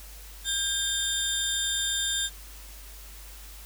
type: tone pair together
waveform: 25% pulse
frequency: 1602 / 3613 Hz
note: G6 / A7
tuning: +37 / +45 cents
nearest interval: octave + major second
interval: 1408 cents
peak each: -29 / -23 dBFS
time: 0.44-2.3 s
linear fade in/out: 50 ms
effects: added 50 Hz sine -44 dBFS peak until 3.65 s + white hiss -48 dBFS RMS until 3.65 s